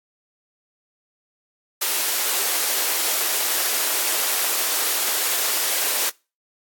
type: high-pass noise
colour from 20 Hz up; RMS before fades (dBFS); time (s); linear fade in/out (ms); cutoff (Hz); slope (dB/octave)
white; -22; 1.81-6.1; 10; 340; 24
effects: noise-tail reverb RT60 0.3 s tail -24 dB re dry + AAC 64 kbps